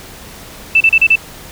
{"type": "tone bursts", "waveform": "sine", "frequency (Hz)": 2651, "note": "E7", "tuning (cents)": 9, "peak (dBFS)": -5, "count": 5, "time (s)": [0.75, 1.157], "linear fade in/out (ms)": 5, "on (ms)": 55, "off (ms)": 33, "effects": ["pink hiss -34 dBFS RMS until 1.51 s"]}